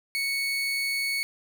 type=tone; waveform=30% pulse; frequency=2217 Hz; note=C#7; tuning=in tune; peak=-23 dBFS; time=0.15-1.23 s; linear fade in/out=0 ms; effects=none